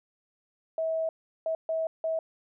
sine tone bursts at uneven times, 646 Hz, E5, 35 cents flat, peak -26 dBFS, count 4, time 0.78-1.09 / 1.46-1.55 / 1.69-1.87 / 2.04-2.19 s, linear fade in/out 2 ms, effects none

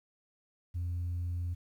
sine tone, 87.31 Hz, F2, in tune, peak -30 dBFS, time 0.74-1.55 s, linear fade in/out 20 ms, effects tanh soft clip ceiling -30 dBFS + 11-bit

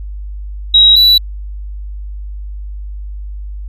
sine / triangle tone pair in turn, 3836 / 3944 Hz, A#7 / B7, +49 / -3 cents, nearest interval unison, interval 48 cents, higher second, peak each -3 dBFS, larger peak neither, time 0.74-0.96 / 0.96-1.18 s, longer neither, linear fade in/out 5 ms, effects added 50 Hz sine -22 dBFS peak until 3.68 s

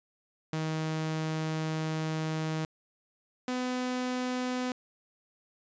sawtooth tone pair in turn, 157.9 / 251.7 Hz, D#3 / B3, +26 / +33 cents, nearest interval minor sixth, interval 807 cents, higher second, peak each -26 dBFS, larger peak neither, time 0.53-2.65 / 3.48-4.72 s, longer first, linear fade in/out 2 ms, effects resampled to 16000 Hz

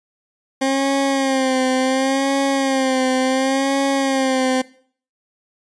20% pulse tone with vibrato, 266.5 Hz, C4, 32 cents sharp, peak -11 dBFS, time 0.61-4.62 s, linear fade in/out 10 ms, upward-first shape sine, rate 0.7 Hz, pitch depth 53 cents each way, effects noise-tail reverb RT60 0.5 s tail -19 dB re dry + resampled to 22050 Hz

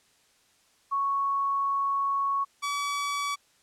sine / sawtooth tone pair in turn, 1108.7 / 1142.5 Hz, C#6 / D6, 0 / -48 cents, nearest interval minor second, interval 52 cents, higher second, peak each -24 / -24 dBFS, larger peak neither, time 0.91-2.45 / 2.62-3.36 s, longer first, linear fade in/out 20 ms, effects white hiss -64 dBFS RMS until 3.62 s + low-pass 9000 Hz 12 dB/octave

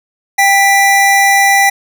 square tone pair together, 791.5 / 1975.5 Hz, G5 / B6, +17 / 0 cents, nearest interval octave + major third, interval 1583 cents, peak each -10 dBFS, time 0.38-1.7 s, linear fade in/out 10 ms, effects none

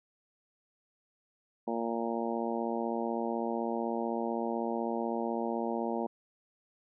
harmonic tone, 115.9 Hz, A#2, 10 cents flat, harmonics 2 / 3 / 4 / 5 / 6 / 7 / 8, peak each -35 / -37 / -38 / -39 / -40 / -40 / -41 dBFS, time 1.67-6.07 s, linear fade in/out 10 ms, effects none

